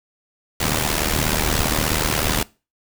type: noise with amplitude modulation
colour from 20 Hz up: pink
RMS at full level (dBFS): -17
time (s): 0.6-2.43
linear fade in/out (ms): 5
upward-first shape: sine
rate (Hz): 76.8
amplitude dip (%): 80
effects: noise-tail reverb RT60 0.3 s tail -22 dB re dry